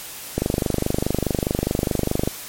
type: click train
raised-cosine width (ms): 2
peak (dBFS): -6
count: 48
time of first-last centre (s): 0.38-2.275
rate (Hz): 24.8
effects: white hiss -35 dBFS RMS until 2.48 s + MP3 64 kbps